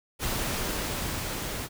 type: noise with level ramp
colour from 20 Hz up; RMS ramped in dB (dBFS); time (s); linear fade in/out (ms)
pink; -29 to -34; 0.19-1.69; 50
effects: none